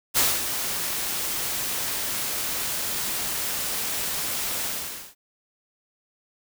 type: noise with ADSR envelope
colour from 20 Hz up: white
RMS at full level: -19 dBFS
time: 0.14-5.15 s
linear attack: 36 ms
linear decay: 220 ms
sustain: -9 dB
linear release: 510 ms
effects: none